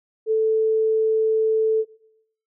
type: tone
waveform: sine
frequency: 440 Hz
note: A4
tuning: in tune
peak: -16 dBFS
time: 0.26-1.85 s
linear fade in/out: 50 ms
effects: noise-tail reverb RT60 0.7 s tail -19 dB re dry